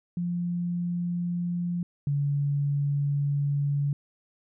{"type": "tone pair in turn", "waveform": "sine", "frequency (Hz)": [174.61, 142.71], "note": ["F3", "D3"], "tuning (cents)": [0, -49], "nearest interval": "minor third", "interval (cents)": 349, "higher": "first", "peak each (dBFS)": [-26, -23], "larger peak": "second", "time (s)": [[0.17, 1.83], [2.07, 3.93]], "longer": "second", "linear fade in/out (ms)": 2, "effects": []}